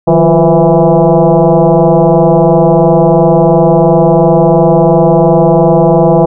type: tone with frequency modulation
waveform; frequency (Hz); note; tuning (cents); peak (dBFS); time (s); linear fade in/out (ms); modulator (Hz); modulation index
sine; 155.56; D#3; 0; -3; 0.07-6.26; 10; 167; 4
effects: none